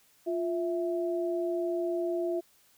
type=tone pair together; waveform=sine; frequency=349.3 / 659.3 Hz; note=F4 / E5; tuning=0 / 0 cents; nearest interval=major seventh; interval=1100 cents; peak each=-29 / -33 dBFS; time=0.26-2.41 s; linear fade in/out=20 ms; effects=white hiss -64 dBFS RMS until 2.77 s